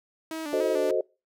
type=tone with vibrato; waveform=sawtooth; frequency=306.7 Hz; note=D#4; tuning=25 cents flat; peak=-28 dBFS; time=0.31-0.91 s; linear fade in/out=2 ms; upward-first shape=square; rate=3.4 Hz; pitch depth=76 cents each way
type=chord; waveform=sine; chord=F# diminished seventh; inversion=none; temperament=equal; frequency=370 / 440 / 523.3 / 622.3 Hz; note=F#4 / A4 / C5 / Eb5; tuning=0 / 0 / 0 / 0 cents; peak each=-28 dBFS; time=0.53-1.01 s; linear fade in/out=2 ms
effects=noise-tail reverb RT60 0.3 s tail -25 dB re dry